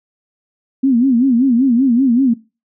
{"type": "tone with vibrato", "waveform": "sine", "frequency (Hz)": 251.3, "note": "B3", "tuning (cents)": 30, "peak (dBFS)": -9, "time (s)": [0.83, 2.34], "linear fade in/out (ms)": 10, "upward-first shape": "sine", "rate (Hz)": 5.2, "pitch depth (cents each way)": 160, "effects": ["noise-tail reverb RT60 0.3 s tail -21 dB re dry"]}